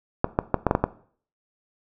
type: clicks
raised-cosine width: 1 ms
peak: -4 dBFS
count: 7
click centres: 0.244 / 0.389 / 0.543 / 0.667 / 0.711 / 0.751 / 0.84 s
effects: noise-tail reverb RT60 0.5 s tail -17 dB re dry